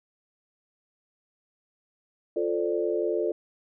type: chord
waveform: sine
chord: D minor seventh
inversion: first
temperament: equal with one note detuned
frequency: 349.2 / 440 / 523.3 / 590 Hz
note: F4 / A4 / C5 / D5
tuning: 0 / 0 / 0 / +8 cents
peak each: -28 / -28 / -34 / -31 dBFS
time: 2.36-3.32 s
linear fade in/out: 5 ms
effects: none